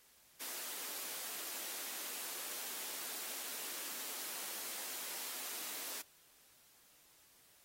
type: high-pass noise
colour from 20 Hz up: white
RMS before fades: -44 dBFS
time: 0.4-6.02 s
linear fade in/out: 10 ms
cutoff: 240 Hz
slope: 24 dB/octave
effects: white hiss -66 dBFS RMS until 7.64 s + AAC 48 kbps